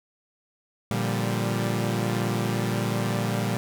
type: chord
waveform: sawtooth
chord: G minor seventh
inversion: first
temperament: equal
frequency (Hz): 116.54 / 146.83 / 174.61 / 196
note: Bb2 / D3 / F3 / G3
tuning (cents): 0 / 0 / 0 / 0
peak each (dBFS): -23 / -29 / -29 / -25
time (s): 0.91-3.57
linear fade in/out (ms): 0
effects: none